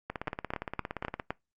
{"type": "two click trains", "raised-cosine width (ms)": 0.5, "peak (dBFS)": [-16, -19], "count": [5, 20], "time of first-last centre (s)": [[0.28, 1.306], [0.1, 1.198]], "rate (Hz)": [3.9, 17.3], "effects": ["noise-tail reverb RT60 0.2 s tail -23 dB re dry", "Opus 48 kbps"]}